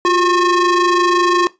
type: ring-modulated tone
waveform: square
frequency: 363.4 Hz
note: F#4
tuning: 31 cents flat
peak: -9 dBFS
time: 0.05-1.47 s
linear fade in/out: 0 ms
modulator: 714 Hz
effects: noise-tail reverb RT60 0.2 s tail -18 dB re dry + resampled to 16000 Hz